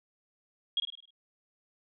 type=tone with echo; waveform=sine; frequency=3285 Hz; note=G#7; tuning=20 cents flat; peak=-25 dBFS; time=0.77-0.8 s; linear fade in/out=2 ms; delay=51 ms; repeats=6; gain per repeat=-6 dB; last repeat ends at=1.106 s; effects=none